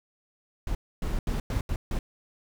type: noise bursts at uneven times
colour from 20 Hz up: brown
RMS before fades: -28 dBFS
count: 6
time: 0.67-0.75 / 1.02-1.19 / 1.27-1.4 / 1.5-1.61 / 1.69-1.76 / 1.91-1.99 s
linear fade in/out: 2 ms
effects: none